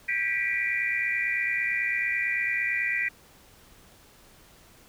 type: tone cluster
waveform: sine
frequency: 1589 / 1946 / 2015 / 2279 / 2394 Hz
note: G6 / B6 / B6 / C#7 / D7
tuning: +23 / -26 / +34 / +47 / +33 cents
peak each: -36 / -27 / -36 / -35 / -30 dBFS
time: 0.08-3.09 s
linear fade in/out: 10 ms
effects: pink hiss -55 dBFS RMS until 4.88 s